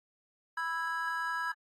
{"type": "chord", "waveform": "triangle", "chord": "E major", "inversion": "second", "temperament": "just", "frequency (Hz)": [988.9, 1318.5, 1648.1], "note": ["B5", "E6", "G#6"], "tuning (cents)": [2, 0, -14], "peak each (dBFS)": [-35, -36, -33], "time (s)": [0.57, 1.52], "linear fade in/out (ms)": 5, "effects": ["AAC 32 kbps"]}